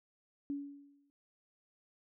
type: tone with exponential decay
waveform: sine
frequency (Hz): 283.3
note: C#4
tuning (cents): +38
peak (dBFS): -33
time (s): 0.5-1.1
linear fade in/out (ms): 0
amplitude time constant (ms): 130
effects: none